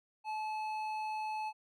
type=tone with hard clipping; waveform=triangle; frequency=863 Hz; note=A5; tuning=34 cents flat; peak=-37 dBFS; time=0.24-1.53 s; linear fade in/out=50 ms; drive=12 dB; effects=none